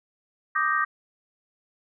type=chord; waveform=sine; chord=Eb major seventh; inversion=third; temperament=equal; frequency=1174.7 / 1244.5 / 1568 / 1864.7 Hz; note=D6 / Eb6 / G6 / Bb6; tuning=0 / 0 / 0 / 0 cents; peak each=-26 / -27 / -27 / -27 dBFS; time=0.55-0.85 s; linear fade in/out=10 ms; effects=none